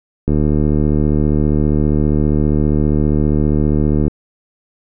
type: click train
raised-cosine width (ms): 3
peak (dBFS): -3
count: 286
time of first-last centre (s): 0.28-4.08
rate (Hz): 75
effects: none